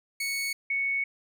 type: tone pair in turn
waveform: sawtooth / sine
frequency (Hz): 2217 / 2217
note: C#7 / C#7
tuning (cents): 0 / 0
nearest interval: unison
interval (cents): 0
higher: neither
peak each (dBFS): -25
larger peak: neither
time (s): 0.2-0.53 / 0.7-1.04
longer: second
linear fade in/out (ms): 5
effects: none